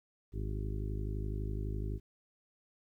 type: harmonic tone with a mistuned harmonic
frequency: 51.91 Hz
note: G#1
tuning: in tune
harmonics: 1 / 2 / 3 / 4 / 5 / 6 / 7 / 8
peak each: -36 / -39 / -47 / -48 / -51 / -49 / -49 / -50 dBFS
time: 0.32-2 s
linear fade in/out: 50 ms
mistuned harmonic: 8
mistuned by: -45 cents
effects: 12-bit